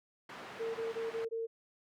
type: band-pass noise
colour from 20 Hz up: white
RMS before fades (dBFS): -48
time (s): 0.29-1.25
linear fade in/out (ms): 5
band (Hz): 160 to 1700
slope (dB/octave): 12
type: tone bursts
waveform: sine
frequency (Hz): 454.7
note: A#4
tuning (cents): -43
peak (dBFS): -34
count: 5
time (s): 0.59-1.47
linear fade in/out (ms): 20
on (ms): 160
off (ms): 20
effects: none